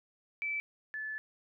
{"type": "tone pair in turn", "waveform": "sine", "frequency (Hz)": [2316, 1735], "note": ["D7", "A6"], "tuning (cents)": [-25, -25], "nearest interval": "perfect fourth", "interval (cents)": 500, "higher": "first", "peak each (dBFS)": [-32, -36], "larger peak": "first", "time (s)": [[0.42, 0.6], [0.94, 1.18]], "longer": "second", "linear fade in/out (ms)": 0, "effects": []}